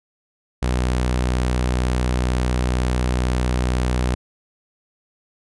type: tone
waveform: sawtooth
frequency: 62.1 Hz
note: B1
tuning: 10 cents sharp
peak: -14 dBFS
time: 0.62-4.15 s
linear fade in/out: 10 ms
effects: resampled to 24000 Hz